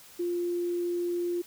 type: tone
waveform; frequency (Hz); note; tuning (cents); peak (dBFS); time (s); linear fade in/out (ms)
sine; 349.2; F4; 0; -27; 0.19-1.42; 10
effects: white hiss -52 dBFS RMS until 1.46 s